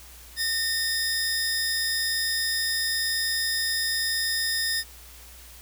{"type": "tone pair together", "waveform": "sawtooth", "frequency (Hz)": [1827, 5064], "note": ["A#6", "D#8"], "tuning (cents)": [-35, 30], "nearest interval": "octave + tritone", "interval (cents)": 1765, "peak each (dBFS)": -24, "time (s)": [0.36, 4.84], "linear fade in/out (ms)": 50, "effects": ["added 60 Hz sine -48 dBFS peak until 5.61 s", "white hiss -48 dBFS RMS until 5.61 s"]}